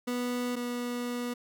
30% pulse tone pair in turn, 245.6 / 243.2 Hz, B3 / B3, -9 / -26 cents, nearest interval unison, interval 17 cents, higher first, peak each -27 / -29 dBFS, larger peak first, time 0.07-0.56 / 0.56-1.34 s, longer second, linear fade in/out 10 ms, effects none

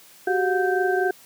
sine tone cluster, 372.4 / 396.3 / 722 / 1558 Hz, F#4 / G4 / F#5 / G6, +11 / +19 / -43 / -11 cents, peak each -22 / -27 / -25 / -26 dBFS, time 0.27-1.11 s, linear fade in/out 5 ms, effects white hiss -50 dBFS RMS until 1.25 s + high-pass 100 Hz 12 dB/octave

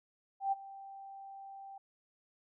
sine tone with ADSR envelope, 784 Hz, G5, in tune, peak -27 dBFS, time 0.4-1.78 s, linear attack 120 ms, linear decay 23 ms, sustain -19 dB, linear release 4 ms, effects none

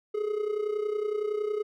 triangle tone with amplitude modulation, 421.3 Hz, G#4, 25 cents sharp, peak -22 dBFS, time 0.14-1.63 s, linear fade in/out 10 ms, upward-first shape sine, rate 30.8 Hz, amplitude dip 70%, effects none

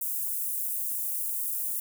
white high-pass noise, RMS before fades -31 dBFS, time 0.01-1.8 s, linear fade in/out 5 ms, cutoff 9600 Hz, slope 24 dB/octave, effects none

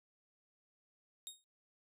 20% pulse tone with exponential decay, 3729 Hz, A#7, in tune, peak -35 dBFS, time 1.27-1.44 s, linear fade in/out 0 ms, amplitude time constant 36 ms, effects noise-tail reverb RT60 0.2 s tail -25 dB re dry

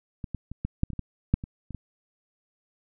clicks, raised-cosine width 5 ms, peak -21 / -19 / -24 / -16 / -10 / -24 / -24 / -19 / -7 / -23 / -26 / -23 dBFS, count 12, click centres 0.242 / 0.347 / 0.516 / 0.65 / 0.834 / 0.903 / 0.933 / 0.993 / 1.34 / 1.439 / 1.707 / 1.747 s, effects none

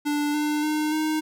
square tone with pitch steps, 293.7 / 299.2 / 304.8 / 310.4 Hz, D4 / D4 / D#4 / D#4, 0 / +32 / -36 / -4 cents, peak -23 dBFS, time 0.05-1.21 s, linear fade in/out 20 ms, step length 290 ms, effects none

